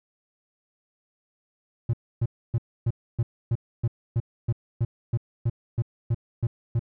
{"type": "tone bursts", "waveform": "triangle", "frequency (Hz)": 116.4, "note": "A#2", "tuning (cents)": -2, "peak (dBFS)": -18, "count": 16, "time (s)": [1.89, 6.794], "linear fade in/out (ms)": 5, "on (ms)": 44, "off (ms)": 280, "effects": []}